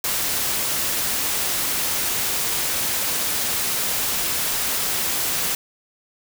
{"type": "noise", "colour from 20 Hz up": "white", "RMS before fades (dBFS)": -23, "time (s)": [0.04, 5.55], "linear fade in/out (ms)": 2, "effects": []}